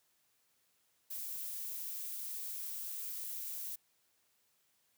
violet noise, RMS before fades -42 dBFS, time 1.1-3.76 s, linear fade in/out 10 ms, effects white hiss -75 dBFS RMS until 4.97 s + high-pass 60 Hz 12 dB/octave

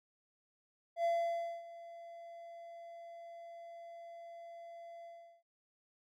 triangle tone with ADSR envelope, 679 Hz, F5, 49 cents flat, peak -27 dBFS, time 0.96-5.43 s, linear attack 84 ms, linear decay 580 ms, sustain -19 dB, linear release 380 ms, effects none

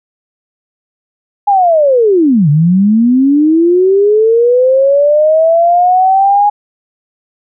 sine linear two-way sweep, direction down then up, 830.6 to 141.1 to 830.6 Hz, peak -5 dBFS, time 1.47-6.5 s, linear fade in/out 10 ms, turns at 2.49 s, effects none

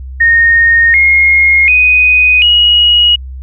sine tone with pitch steps, 1847 / 2146 / 2494 / 2898 Hz, A#6 / C7 / D#7 / F#7, -16 / +43 / +3 / -37 cents, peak -4 dBFS, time 0.2-3.16 s, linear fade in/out 10 ms, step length 740 ms, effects added 65 Hz sine -22 dBFS peak until 3.42 s

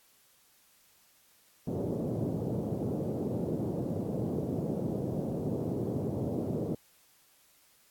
pink band-pass noise, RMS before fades -33 dBFS, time 1.67-6.75 s, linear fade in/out 5 ms, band 110 to 540 Hz, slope 24 dB/octave, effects white hiss -64 dBFS RMS until 7.9 s + AAC 64 kbps

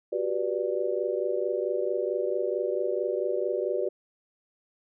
sine chord, G major seventh, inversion third, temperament just, 367.5 / 392 / 490 / 588 Hz, F#4 / G4 / B4 / D5, -12 / 0 / -14 / +2 cents, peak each -31 dBFS, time 0.12-3.89 s, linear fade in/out 10 ms, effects none

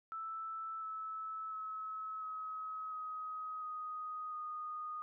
sine tone with pitch steps, 1318.5 / 1304.1 / 1289.9 / 1275.8 / 1261.9 / 1248.1 / 1234.5 Hz, E6 / E6 / E6 / D#6 / D#6 / D#6 / D#6, 0 / -19 / -38 / +43 / +24 / +5 / -14 cents, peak -40 dBFS, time 0.12-5.02 s, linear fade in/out 0 ms, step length 700 ms, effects none

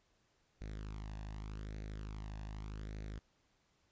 sawtooth tone with flanger, 52.4 Hz, G#1, 16 cents sharp, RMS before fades -45 dBFS, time 0.61-3.19 s, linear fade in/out 0 ms, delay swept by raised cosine 0.48 to 1.14 ms, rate 0.84 Hz, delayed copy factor +0.65, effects pink hiss -75 dBFS RMS until 3.91 s + resampled to 16000 Hz

